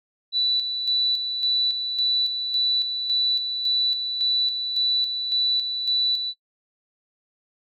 sine tone with tremolo, 3964 Hz, B7, 6 cents sharp, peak -19 dBFS, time 0.32-6.34 s, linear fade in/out 50 ms, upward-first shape square, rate 1.8 Hz, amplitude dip 50%, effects noise-tail reverb RT60 0.1 s tail -20 dB re dry

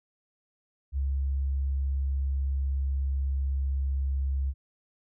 sine tone with pitch glide, 68.3 to 67.83 Hz, C#2 to C#2, -25 to -37 cents, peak -25 dBFS, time 0.92-4.54 s, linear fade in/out 50 ms, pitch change -12 cents, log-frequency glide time 1.05-4.42 s, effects none

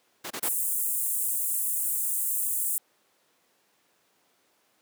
pink noise bursts, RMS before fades -33 dBFS, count 3, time 0.24-0.49 s, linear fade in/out 10 ms, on 66 ms, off 26 ms
pink high-pass noise, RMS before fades -28 dBFS, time 0.43-2.78 s, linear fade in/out 0 ms, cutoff 8100 Hz, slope 48 dB/octave
effects pink hiss -67 dBFS RMS until 4.81 s + high-pass 300 Hz 12 dB/octave

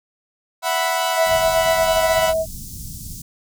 sawtooth chord, E suspended second, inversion none, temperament equal, 659.3 / 740 / 987.8 Hz, E5 / F#5 / B5, 0 / 0 / 0 cents, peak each -19 dBFS, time 0.62-2.34 s, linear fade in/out 50 ms
sine tone with pitch glide, 651 to 643.5 Hz, E5 to E5, -22 to -42 cents, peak -17 dBFS, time 1.13-2.46 s, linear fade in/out 50 ms, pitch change -20 cents, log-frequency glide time 1.74-2.06 s
pink band-stop noise, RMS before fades -33 dBFS, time 1.26-3.22 s, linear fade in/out 5 ms, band 210 to 5500 Hz, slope 24 dB/octave
effects none

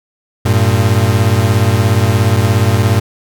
40% pulse beating tone pair, 97.2 / 114.2 Hz, G2 / A#2, -14 / -35 cents, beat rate 17 Hz, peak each -11 dBFS, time 0.45-3 s, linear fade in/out 10 ms, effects none

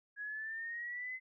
sine exponential sweep, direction up, 1659 to 2053 Hz, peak -39 dBFS, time 0.16-1.2 s, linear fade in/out 50 ms, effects none

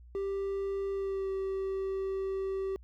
triangle tone with pitch glide, 392.9 to 385.7 Hz, G4 to G4, +4 to -28 cents, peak -29 dBFS, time 0.15-2.76 s, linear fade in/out 0 ms, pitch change -32 cents, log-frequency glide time 0.92-1.3 s, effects added 60 Hz sine -50 dBFS peak until 2.83 s

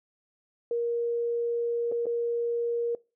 sine tone with dropouts, 470.9 Hz, A#4, 18 cents sharp, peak -25 dBFS, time 0.71-2.95 s, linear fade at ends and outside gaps 2 ms, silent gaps 1.916-1.921 / 2.057-2.066 s, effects noise-tail reverb RT60 0.3 s tail -23 dB re dry

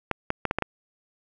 clicks, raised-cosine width 0.5 ms, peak -9 dBFS, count 6, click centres 0.113 / 0.304 / 0.453 / 0.511 / 0.586 / 0.623 s, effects none

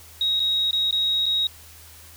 sine tone with dropouts, 3788 Hz, A#7, 27 cents sharp, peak -19 dBFS, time 0.21-1.47 s, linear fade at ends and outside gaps 2 ms, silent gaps 0.396-0.401 / 0.71-0.73 / 0.91-0.926 / 1.258-1.263 s, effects added 80 Hz sine -49 dBFS peak until 2.16 s + white hiss -47 dBFS RMS until 2.16 s

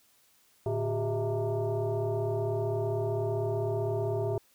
sine tone with frequency modulation, 146.83 Hz, D3, in tune, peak -27 dBFS, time 0.66-4.38 s, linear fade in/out 2 ms, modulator 258 Hz, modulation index 2.1, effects white hiss -65 dBFS RMS until 4.54 s

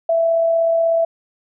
sine tone with amplitude modulation, 663 Hz, E5, 10 cents sharp, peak -12 dBFS, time 0.09-1.05 s, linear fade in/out 5 ms, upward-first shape sine, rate 36.4 Hz, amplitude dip 25%, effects none

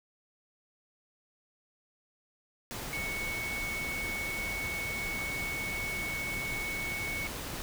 sine tone in noise, 2217 Hz, C#7, in tune, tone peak -34 dBFS, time 2.93-7.27 s, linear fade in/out 0 ms, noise pink, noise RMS -39 dBFS, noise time 2.71-7.62 s, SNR +2 dB, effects none

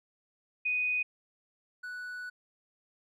sine / triangle tone pair in turn, 2489 / 1480 Hz, D#7 / F#6, 0 / 0 cents, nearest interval major sixth, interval 900 cents, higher first, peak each -27 / -36 dBFS, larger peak first, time 0.65-1.03 / 1.83-2.3 s, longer second, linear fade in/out 10 ms, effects none

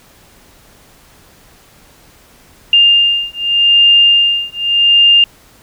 sine beating tone pair, 2805 / 2805.84 Hz, F7 / F7, +7 / +7 cents, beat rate 0.84 Hz, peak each -10 dBFS, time 2.73-5.24 s, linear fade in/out 2 ms, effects pink hiss -45 dBFS RMS until 5.62 s

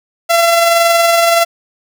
sawtooth tone with amplitude modulation, 677 Hz, E5, 46 cents sharp, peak -3 dBFS, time 0.29-1.45 s, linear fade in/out 20 ms, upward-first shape sine, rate 21.4 Hz, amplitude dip 30%, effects none

